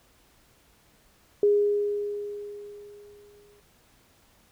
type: tone with exponential decay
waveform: sine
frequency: 411.2 Hz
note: G#4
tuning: 17 cents flat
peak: -16 dBFS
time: 1.43-3.6 s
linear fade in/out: 2 ms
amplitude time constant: 470 ms
effects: pink hiss -61 dBFS RMS until 4.51 s